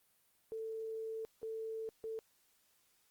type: tone bursts at uneven times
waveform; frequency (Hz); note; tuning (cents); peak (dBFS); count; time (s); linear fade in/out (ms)
sine; 444.7; A4; +18; -39; 3; 0.52-1.25 / 1.43-1.89 / 2.04-2.19; 0
effects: white hiss -73 dBFS RMS until 3.1 s + Opus 32 kbps